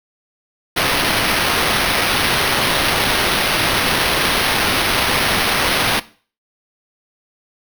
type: noise with sample-and-hold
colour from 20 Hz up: violet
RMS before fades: -17 dBFS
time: 0.76-6 s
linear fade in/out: 10 ms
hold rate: 7350 Hz
effects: noise-tail reverb RT60 0.4 s tail -18 dB re dry